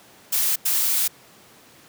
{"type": "noise bursts at uneven times", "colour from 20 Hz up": "blue", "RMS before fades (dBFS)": -21, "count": 2, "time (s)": [[0.32, 0.56], [0.65, 1.08]], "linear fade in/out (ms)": 10, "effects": ["pink hiss -50 dBFS RMS until 1.88 s", "high-pass 150 Hz 12 dB/octave"]}